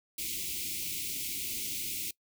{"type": "band-stop noise", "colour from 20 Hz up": "white", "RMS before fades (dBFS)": -36, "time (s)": [0.18, 2.11], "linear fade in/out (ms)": 5, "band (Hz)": [400, 2100], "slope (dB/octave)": 96, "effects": ["noise-tail reverb RT60 0.1 s tail -22 dB re dry"]}